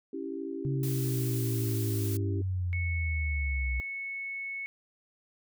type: chord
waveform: sine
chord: C# diminished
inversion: none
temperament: equal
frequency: 277.2 / 329.6 / 392 Hz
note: C#4 / E4 / G4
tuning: 0 / 0 / 0 cents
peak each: -38 dBFS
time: 0.13-2.42 s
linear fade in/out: 5 ms
type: linear sweep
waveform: sine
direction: down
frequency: 138.59 to 61.6 Hz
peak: -28 dBFS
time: 0.65-3.8 s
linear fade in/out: 0 ms
type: noise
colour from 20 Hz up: blue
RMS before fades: -40 dBFS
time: 0.83-2.17 s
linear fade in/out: 2 ms
type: tone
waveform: sine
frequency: 2205 Hz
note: C#7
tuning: 10 cents flat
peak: -34 dBFS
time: 2.73-4.66 s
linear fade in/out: 0 ms
effects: none